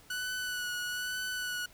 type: tone with vibrato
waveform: sawtooth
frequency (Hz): 1480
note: F#6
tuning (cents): 0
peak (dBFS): -30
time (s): 0.1-1.66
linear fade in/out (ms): 5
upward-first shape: sine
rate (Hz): 1.1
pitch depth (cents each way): 23
effects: pink hiss -58 dBFS RMS until 1.73 s